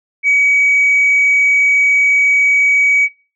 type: tone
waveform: sine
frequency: 2267 Hz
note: C#7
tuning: 38 cents sharp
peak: -7 dBFS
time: 0.23-3.09 s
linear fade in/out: 50 ms
effects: noise-tail reverb RT60 0.4 s tail -23 dB re dry + tanh soft clip ceiling -5 dBFS